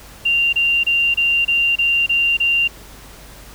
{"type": "tone bursts", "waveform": "sine", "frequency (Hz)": 2778, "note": "F7", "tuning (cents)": -10, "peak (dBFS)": -13, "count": 8, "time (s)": [0.25, 2.679], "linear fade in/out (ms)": 10, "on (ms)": 280, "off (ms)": 27, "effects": ["added 50 Hz sine -42 dBFS peak until 3.54 s", "pink hiss -41 dBFS RMS until 3.54 s"]}